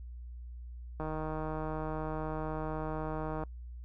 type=click train; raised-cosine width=1 ms; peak=-24 dBFS; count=381; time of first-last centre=1-3.436 s; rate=156 Hz; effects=noise-tail reverb RT60 0.1 s tail -25 dB re dry + added 60 Hz sine -42 dBFS peak until 3.84 s